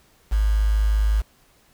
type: tone with quantisation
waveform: sine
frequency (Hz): 52.6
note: G#1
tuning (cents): +23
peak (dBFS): -16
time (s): 0.31-1.22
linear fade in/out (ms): 20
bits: 6
effects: pink hiss -58 dBFS RMS until 1.73 s